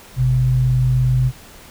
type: tone pair together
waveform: sine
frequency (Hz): 50.6 / 127.5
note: G#1 / C3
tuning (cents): -44 / -44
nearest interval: octave + major third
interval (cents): 1600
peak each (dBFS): -22 / -13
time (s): 0.16-1.32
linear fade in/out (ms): 50
effects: pink hiss -42 dBFS RMS until 1.7 s